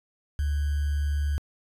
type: tone with sample-and-hold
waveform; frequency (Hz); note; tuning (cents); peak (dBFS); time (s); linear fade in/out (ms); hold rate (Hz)
sine; 72.6; D2; -19; -23; 0.39-1.38; 0; 1575
effects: resampled to 32000 Hz